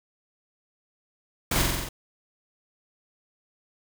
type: noise with echo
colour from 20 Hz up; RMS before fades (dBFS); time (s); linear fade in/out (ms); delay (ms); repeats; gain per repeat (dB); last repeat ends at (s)
pink; -25; 1.51-1.62; 5; 45; 6; -2; 1.89
effects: none